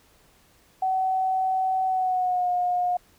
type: tone with pitch glide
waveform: sine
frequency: 755 to 716.8 Hz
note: F#5 to F5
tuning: +35 to +45 cents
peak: -21 dBFS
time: 0.82-2.97 s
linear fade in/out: 5 ms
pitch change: -90 cents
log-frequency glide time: 1.86-2.5 s
effects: pink hiss -59 dBFS RMS until 3.18 s